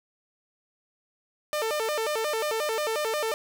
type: tone with vibrato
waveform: sawtooth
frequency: 518 Hz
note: C5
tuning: 17 cents flat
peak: -22 dBFS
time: 1.53-3.34 s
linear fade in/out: 0 ms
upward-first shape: square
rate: 5.6 Hz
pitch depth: 260 cents each way
effects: none